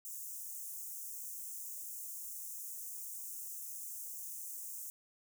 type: high-pass noise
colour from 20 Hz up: white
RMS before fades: -45 dBFS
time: 0.05-4.9 s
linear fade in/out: 0 ms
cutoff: 6300 Hz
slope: 48 dB/octave
effects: none